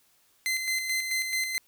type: tone with tremolo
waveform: sawtooth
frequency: 2063 Hz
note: C7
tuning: 25 cents flat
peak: -22 dBFS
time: 0.46-1.58 s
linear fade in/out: 0 ms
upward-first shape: square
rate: 4.6 Hz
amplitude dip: 45%
effects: white hiss -65 dBFS RMS until 1.67 s